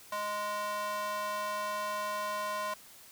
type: tone with high-pass filter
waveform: square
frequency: 207.7 Hz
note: G#3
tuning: in tune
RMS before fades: -35 dBFS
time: 0.12-2.74 s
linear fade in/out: 5 ms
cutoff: 850 Hz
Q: 9.1
effects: white hiss -54 dBFS RMS until 3.11 s